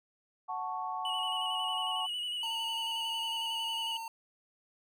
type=chord; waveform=sine; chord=F# minor; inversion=none; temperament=equal; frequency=740 / 880 / 1108.7 Hz; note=F#5 / A5 / C#6; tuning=0 / 0 / 0 cents; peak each=-38 dBFS; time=0.48-2.07 s; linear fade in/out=20 ms
type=tone with vibrato; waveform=triangle; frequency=2927 Hz; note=F#7; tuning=19 cents flat; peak=-32 dBFS; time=1.05-3.97 s; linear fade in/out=2 ms; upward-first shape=square; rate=11 Hz; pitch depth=27 cents each way
type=tone; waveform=square; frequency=909 Hz; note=A#5; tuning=44 cents flat; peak=-39 dBFS; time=2.43-4.08 s; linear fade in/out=2 ms
effects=none